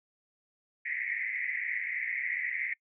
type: band-pass noise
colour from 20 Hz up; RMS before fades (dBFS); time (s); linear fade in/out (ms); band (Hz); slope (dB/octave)
pink; -34; 0.85-2.74; 10; 1900 to 2200; 96
effects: noise-tail reverb RT60 0.1 s tail -25 dB re dry

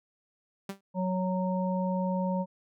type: tone with exponential decay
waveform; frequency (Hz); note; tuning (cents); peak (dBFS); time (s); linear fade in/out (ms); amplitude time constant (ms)
sawtooth; 196; G3; 0; -28; 0.69-0.81; 5; 24
type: harmonic tone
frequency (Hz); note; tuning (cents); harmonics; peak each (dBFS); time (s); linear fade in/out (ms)
185; F#3; 0; 1 / 3 / 5; -28 / -33 / -35; 0.94-2.46; 50
effects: none

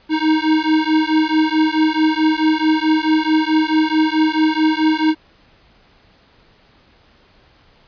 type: beating tone pair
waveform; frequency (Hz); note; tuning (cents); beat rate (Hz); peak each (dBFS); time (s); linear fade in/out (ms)
square; 311.1 / 315.7; D#4 / D#4; 0 / +25; 4.6; -17; 0.09-5.15; 50
effects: pink hiss -52 dBFS RMS until 7.87 s + resampled to 11025 Hz

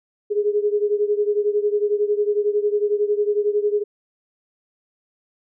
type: beating tone pair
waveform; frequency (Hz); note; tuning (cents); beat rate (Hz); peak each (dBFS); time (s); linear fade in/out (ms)
sine; 411.9 / 422.9; G#4 / G#4; -14 / +31; 11; -19 / -22; 0.3-3.84; 20
effects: none

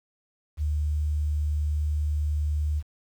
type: tone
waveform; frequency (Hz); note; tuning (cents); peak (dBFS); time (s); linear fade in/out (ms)
sine; 75.1; D2; +39; -23; 0.57-2.83; 50
effects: 9-bit

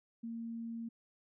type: tone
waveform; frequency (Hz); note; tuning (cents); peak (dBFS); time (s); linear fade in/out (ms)
sine; 230; A#3; -23; -39; 0.23-0.89; 10
effects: none

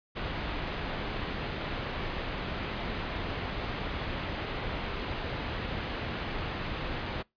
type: low-pass noise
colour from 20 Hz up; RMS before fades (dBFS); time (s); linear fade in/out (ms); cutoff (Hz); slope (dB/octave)
pink; -35; 0.15-7.23; 20; 3700; 24
effects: noise-tail reverb RT60 0.2 s tail -24 dB re dry + resampled to 11025 Hz

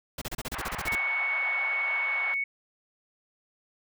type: noise bursts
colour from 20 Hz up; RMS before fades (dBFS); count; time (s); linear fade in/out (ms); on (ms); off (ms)
pink; -34; 12; 0.18-0.953; 5; 36; 31
type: band-pass noise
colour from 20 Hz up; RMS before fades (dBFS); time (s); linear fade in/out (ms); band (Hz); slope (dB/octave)
pink; -37; 0.54-2.34; 0; 770 to 2300; 24
type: tone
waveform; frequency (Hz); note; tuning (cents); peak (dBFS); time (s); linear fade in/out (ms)
sine; 2217; C#7; 0; -26; 0.87-2.44; 5
effects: none

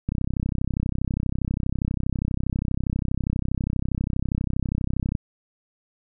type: click train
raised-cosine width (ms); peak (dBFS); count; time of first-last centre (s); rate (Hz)
5; -12; 165; 0.09-5.152; 32.4
effects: none

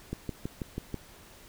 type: click train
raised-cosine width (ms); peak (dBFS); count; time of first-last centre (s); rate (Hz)
3; -20; 6; 0.13-0.943; 6.15
effects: pink hiss -53 dBFS RMS until 1.48 s

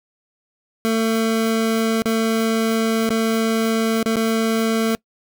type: tone with dropouts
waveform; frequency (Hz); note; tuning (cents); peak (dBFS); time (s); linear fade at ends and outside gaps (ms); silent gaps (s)
25% pulse; 224.2; A3; +33; -13; 0.85-4.95; 0; 2.02-2.056 / 3.091-3.104 / 4.029-4.059 / 4.159-4.167
effects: noise-tail reverb RT60 0.1 s tail -24 dB re dry

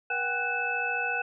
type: tone cluster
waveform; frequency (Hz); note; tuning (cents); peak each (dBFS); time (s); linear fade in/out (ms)
sine; 480.9 / 745 / 799 / 1489 / 2610; B4 / F#5 / G5 / F#6 / E7; -46 / +12 / +33 / +11 / -18; -38 / -36 / -36 / -30 / -31; 0.1-1.22; 5
effects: none

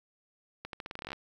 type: accelerating click train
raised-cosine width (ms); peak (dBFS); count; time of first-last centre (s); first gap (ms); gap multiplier
0.3; -23; 14; 0.65-1.131; 82; 0.85
effects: 9-bit

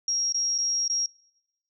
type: tone with dropouts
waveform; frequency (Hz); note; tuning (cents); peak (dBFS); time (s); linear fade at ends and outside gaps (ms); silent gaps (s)
sine; 5610; F8; +7; -23; 0.08-1.06; 2; 0.324-0.344 / 0.58-0.585 / 0.879-0.898
effects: noise-tail reverb RT60 1.0 s tail -25 dB re dry

